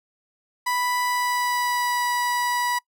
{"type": "tone with pitch glide", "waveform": "30% pulse", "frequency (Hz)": [987.8, 975.9], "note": ["B5", "B5"], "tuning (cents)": [0, -21], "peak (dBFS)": -19, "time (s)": [0.66, 2.79], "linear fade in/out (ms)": 10, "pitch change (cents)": -21, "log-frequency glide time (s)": [1.03, 2.07], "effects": ["noise-tail reverb RT60 0.1 s tail -25 dB re dry"]}